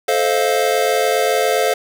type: chord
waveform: square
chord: F dominant seventh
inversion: first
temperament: just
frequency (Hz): 436.5 / 523.8 / 628.6 / 698.5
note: A4 / C5 / Eb5 / F5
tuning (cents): -14 / +2 / +18 / 0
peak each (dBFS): -20 / -20 / -24 / -20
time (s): 0.08-1.74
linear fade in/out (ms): 5
effects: none